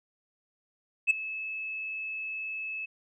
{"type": "tone with ADSR envelope", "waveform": "sine", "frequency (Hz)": 2601, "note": "E7", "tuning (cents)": -24, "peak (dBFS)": -15, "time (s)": [1.07, 2.86], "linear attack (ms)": 35, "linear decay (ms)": 9, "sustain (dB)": -18, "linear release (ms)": 13, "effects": ["tanh soft clip ceiling -16 dBFS"]}